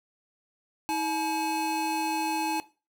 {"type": "tone pair together", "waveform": "square", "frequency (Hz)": [320, 854.3], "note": ["D#4", "G#5"], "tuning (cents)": [49, 49], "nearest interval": "octave + perfect fourth", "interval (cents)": 1700, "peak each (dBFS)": [-32, -29], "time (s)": [0.89, 2.6], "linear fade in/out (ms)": 0, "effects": ["noise-tail reverb RT60 0.3 s tail -17 dB re dry"]}